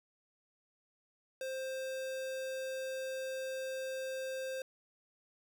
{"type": "tone", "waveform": "square", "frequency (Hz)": 525, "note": "C5", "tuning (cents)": 6, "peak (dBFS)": -38, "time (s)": [1.41, 4.62], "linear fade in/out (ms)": 2, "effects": []}